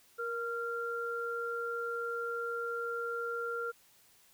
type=tone pair together; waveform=sine; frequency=469.7 / 1384.1 Hz; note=A#4 / F6; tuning=+13 / -16 cents; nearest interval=octave + perfect fifth; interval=1871 cents; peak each=-37 / -36 dBFS; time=0.18-3.72 s; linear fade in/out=20 ms; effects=white hiss -64 dBFS RMS until 4.33 s